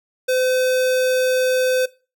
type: tone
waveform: square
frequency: 511 Hz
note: C5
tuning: 41 cents flat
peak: -17 dBFS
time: 0.28-1.86 s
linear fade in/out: 10 ms
effects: noise-tail reverb RT60 0.3 s tail -19 dB re dry